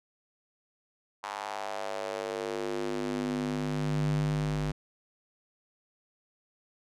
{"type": "tone with high-pass filter sweep", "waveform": "square", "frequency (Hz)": 50.5, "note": "G#1", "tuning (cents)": -48, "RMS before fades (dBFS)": -32, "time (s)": [1.23, 4.72], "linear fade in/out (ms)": 10, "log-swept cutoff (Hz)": [940, 100], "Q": 2.9, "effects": ["low-pass 8000 Hz 12 dB/octave"]}